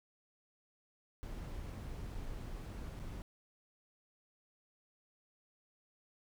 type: noise with dropouts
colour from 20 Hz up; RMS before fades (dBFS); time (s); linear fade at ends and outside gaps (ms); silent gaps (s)
brown; -44; 1.23-3.22; 0; 2.146-2.15 / 2.991-2.998
effects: none